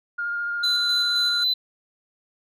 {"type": "tone with vibrato", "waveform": "sine", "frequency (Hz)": 1413, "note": "F6", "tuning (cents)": 20, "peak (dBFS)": -24, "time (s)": [0.18, 1.44], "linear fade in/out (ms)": 10, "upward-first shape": "triangle", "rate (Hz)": 14, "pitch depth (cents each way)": 12}
{"type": "tone with tremolo", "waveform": "sine", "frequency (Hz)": 4015, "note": "B7", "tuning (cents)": 28, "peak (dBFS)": -17, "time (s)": [0.63, 1.54], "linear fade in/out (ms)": 10, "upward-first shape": "square", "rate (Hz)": 3.8, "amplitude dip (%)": 25}
{"effects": ["tanh soft clip ceiling -16 dBFS"]}